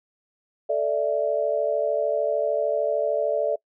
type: chord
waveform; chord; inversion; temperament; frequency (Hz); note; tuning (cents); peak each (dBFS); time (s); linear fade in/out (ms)
sine; A suspended fourth; none; just; 440 / 586.7 / 660; A4 / D5 / E5; 0 / -2 / +2; -27 / -23 / -26; 0.69-3.56; 10
effects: noise-tail reverb RT60 0.1 s tail -25 dB re dry